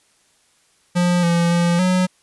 square tone with pitch steps, 176.6 / 170.8 / 172.4 / 183.6 Hz, F3 / F3 / F3 / F#3, +20 / -38 / -22 / -13 cents, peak -15 dBFS, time 0.95-2.07 s, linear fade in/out 20 ms, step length 280 ms, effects white hiss -59 dBFS RMS until 2.22 s + resampled to 24000 Hz

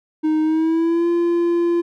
triangle tone with pitch glide, 311.1 to 343.2 Hz, D#4 to F4, 0 to -30 cents, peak -13 dBFS, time 0.23-1.82 s, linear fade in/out 20 ms, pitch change +170 cents, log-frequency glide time 0.42-1.08 s, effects none

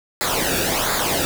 pink noise with flanger, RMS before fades -21 dBFS, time 0.21-1.25 s, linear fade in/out 0 ms, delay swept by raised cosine 0.34 to 0.99 ms, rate 1.4 Hz, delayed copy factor -0.7, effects none

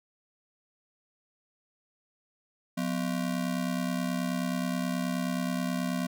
square ring-modulated tone, 215.1 Hz, A3, 39 cents flat, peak -26 dBFS, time 2.77-6.07 s, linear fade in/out 10 ms, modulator 34.7 Hz, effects none

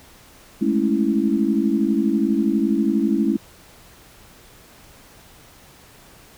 sine chord, A major seventh, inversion third, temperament equal, 207.7 / 220 / 277.2 / 329.6 Hz, G#3 / A3 / C#4 / E4, 0 / 0 / 0 / 0 cents, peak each -22 dBFS, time 0.61-3.37 s, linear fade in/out 10 ms, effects pink hiss -48 dBFS RMS until 6.37 s

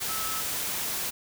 sine tone in noise, 1300 Hz, E6, 24 cents flat, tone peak -35 dBFS, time 0.08-0.42 s, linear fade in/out 20 ms, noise white, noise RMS -31 dBFS, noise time 0-1.11 s, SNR -7 dB, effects none

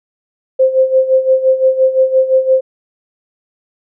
sine tone with tremolo, 523.3 Hz, C5, in tune, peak -5 dBFS, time 0.59-2.61 s, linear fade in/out 10 ms, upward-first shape sine, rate 5.8 Hz, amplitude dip 75%, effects none

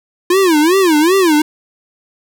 square tone with vibrato, 341.3 Hz, F4, 40 cents flat, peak -9 dBFS, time 0.3-1.42 s, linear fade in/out 5 ms, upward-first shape sine, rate 2.6 Hz, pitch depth 240 cents each way, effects none

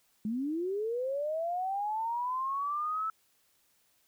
sine linear sweep, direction up, 205.4 to 1318.5 Hz, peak -30 dBFS, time 0.25-3.1 s, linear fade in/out 2 ms, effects white hiss -70 dBFS RMS until 4.07 s

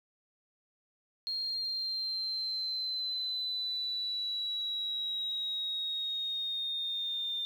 sine linear sweep, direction down, 4233 to 3602 Hz, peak -32 dBFS, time 1.27-7.45 s, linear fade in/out 0 ms, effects 10-bit

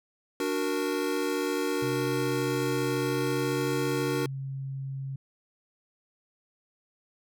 square chord, D augmented, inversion none, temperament equal with one note detuned, 293.7 / 368.1 / 466.2 Hz, D4 / F#4 / A#4, 0 / -9 / 0 cents, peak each -32 dBFS, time 0.4-4.26 s, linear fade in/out 2 ms
sine tone with pitch glide, 130.81 to 135.34 Hz, C3 to C#3, 0 to -41 cents, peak -32 dBFS, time 1.82-5.16 s, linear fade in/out 5 ms, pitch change +59 cents, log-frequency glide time 3.03-3.8 s
effects none

